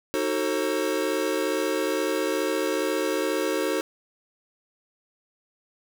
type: chord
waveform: square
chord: D# diminished seventh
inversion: none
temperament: just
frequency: 311.1 / 373.4 / 448 / 537.6 Hz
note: D#4 / F#4 / A4 / C5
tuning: 0 / +16 / +31 / +47 cents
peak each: -30 dBFS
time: 0.14-3.81 s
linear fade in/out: 0 ms
effects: none